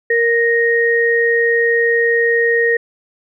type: tone pair together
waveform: sine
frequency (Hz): 466.2 / 1864.7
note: A#4 / A#6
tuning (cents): 0 / 0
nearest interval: 2 octaves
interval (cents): 2400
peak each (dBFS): -14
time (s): 0.1-2.77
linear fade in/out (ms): 5
effects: none